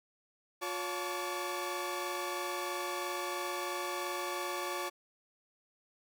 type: tone cluster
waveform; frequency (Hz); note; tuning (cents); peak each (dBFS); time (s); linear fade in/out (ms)
sawtooth; 356.4 / 562 / 872 / 1147; F4 / C#5 / A5 / D6; +35 / +24 / -16 / -41; -36 / -38 / -38 / -36; 0.61-4.9; 20
effects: none